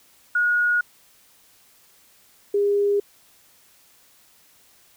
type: tone pair in turn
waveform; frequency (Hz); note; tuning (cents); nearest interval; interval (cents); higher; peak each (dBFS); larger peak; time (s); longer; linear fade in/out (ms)
sine; 1446 / 405.8; F#6 / G#4; -40 / -40; octave + minor seventh; 2200; first; -17; neither; 0.35-0.81 / 2.54-3; neither; 5
effects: white hiss -56 dBFS RMS until 4.96 s